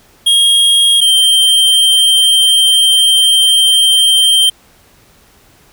square tone pair in turn, 3261 / 3148 Hz, G#7 / G7, -32 / +7 cents, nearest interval minor second, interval 61 cents, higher first, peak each -7 dBFS, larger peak neither, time 0.26-1.01 / 1.01-4.5 s, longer second, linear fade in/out 10 ms, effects pink hiss -47 dBFS RMS until 5.72 s

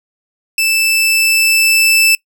sawtooth tone with level ramp, 2641 Hz, E7, 3 cents sharp, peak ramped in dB -8 to -4 dBFS, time 0.58-2.15 s, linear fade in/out 2 ms, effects noise-tail reverb RT60 0.1 s tail -23 dB re dry

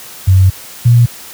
sine tone pair in turn, 94.2 / 119.48 Hz, F#2 / A#2, +32 / +43 cents, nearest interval major third, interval 411 cents, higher second, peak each -3 dBFS, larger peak neither, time 0.27-0.5 / 0.85-1.06 s, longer first, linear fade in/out 10 ms, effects white hiss -32 dBFS RMS until 1.33 s + high-pass 60 Hz 12 dB/octave

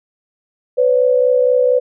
sine tone pair together, 502.8 / 567 Hz, B4 / C#5, +31 / +39 cents, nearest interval major second, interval 208 cents, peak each -11 / -16 dBFS, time 0.77-1.8 s, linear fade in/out 20 ms, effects none

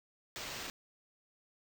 white noise with sample-and-hold, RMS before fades -43 dBFS, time 0.36-0.7 s, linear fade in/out 0 ms, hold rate 11025 Hz, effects none

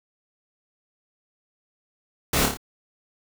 pink noise with echo, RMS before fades -22 dBFS, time 2.33-2.46 s, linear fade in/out 5 ms, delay 28 ms, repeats 4, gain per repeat -4 dB, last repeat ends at 2.572 s, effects none

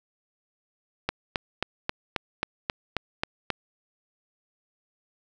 click train, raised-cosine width 0.3 ms, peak -9 dBFS, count 10, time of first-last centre 1.09-3.503 s, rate 3.73 Hz, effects none

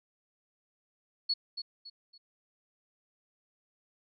sine tone with echo, 4378 Hz, C#8, 22 cents flat, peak -26 dBFS, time 1.29-1.34 s, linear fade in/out 10 ms, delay 280 ms, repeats 3, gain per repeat -9 dB, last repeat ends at 2.18 s, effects none

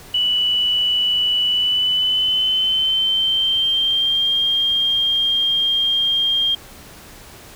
sine tone with pitch glide, 2960 to 3209 Hz, F#7 to G7, 0 to +40 cents, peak -15 dBFS, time 0.14-6.55 s, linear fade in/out 5 ms, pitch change +140 cents, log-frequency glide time 1.47-4.35 s, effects pink hiss -41 dBFS RMS until 7.55 s

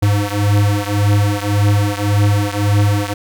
square beating tone pair, 101.8 / 103.6 Hz, G#2 / G#2, -34 / -4 cents, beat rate 1.8 Hz, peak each -15 / -17 dBFS, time 0.02-3.14 s, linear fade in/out 10 ms, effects none

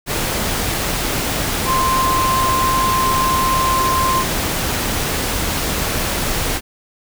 sine tone in noise, 1046.5 Hz, C6, in tune, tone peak -15 dBFS, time 1.65-4.25 s, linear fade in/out 50 ms, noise pink, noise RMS -20 dBFS, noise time 0.06-6.61 s, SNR +2 dB, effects none

